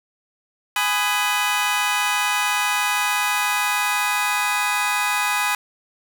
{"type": "chord", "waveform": "20% pulse", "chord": "G# minor seventh", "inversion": "none", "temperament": "just", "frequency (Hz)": [830.6, 996.7, 1245.9, 1495.1], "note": ["G#5", "B5", "D#6", "F#6"], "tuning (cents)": [0, 16, 2, 18], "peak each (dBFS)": [-19, -19, -20, -25], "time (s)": [0.76, 5.55], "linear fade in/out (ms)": 2, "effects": []}